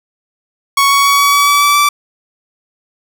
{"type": "tone with pitch steps", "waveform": "sawtooth", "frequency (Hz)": [1112, 1119.1, 1126.2, 1133.4, 1140.6, 1147.9, 1155.2, 1162.6], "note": ["C#6", "C#6", "C#6", "C#6", "C#6", "D6", "D6", "D6"], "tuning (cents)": [5, 16, 27, 38, 49, -40, -29, -18], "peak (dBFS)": -4, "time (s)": [0.77, 1.89], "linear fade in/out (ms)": 5, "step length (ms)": 140, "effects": []}